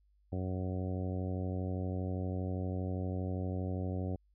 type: harmonic tone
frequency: 92.5 Hz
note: F#2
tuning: in tune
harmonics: 1 / 2 / 3 / 4 / 5 / 6 / 7 / 8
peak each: -35 / -40 / -42 / -46 / -47 / -47 / -51 / -51 dBFS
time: 0.32-4.16 s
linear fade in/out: 5 ms
effects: added 50 Hz sine -66 dBFS peak until 4.34 s